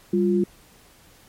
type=tone pair together; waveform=sine; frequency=196.4 / 351 Hz; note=G3 / F4; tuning=+4 / +9 cents; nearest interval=minor seventh; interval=1005 cents; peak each=-20 dBFS; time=0.13-0.44 s; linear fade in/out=5 ms; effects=pink hiss -53 dBFS RMS until 1.28 s + MP3 64 kbps